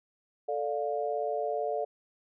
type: chord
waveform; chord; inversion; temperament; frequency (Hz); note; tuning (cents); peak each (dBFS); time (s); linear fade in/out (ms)
sine; D minor; second; just; 440.5 / 587.3 / 704.8; A4 / D5 / F5; +2 / 0 / +16; -33; 0.48-1.85; 10
effects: none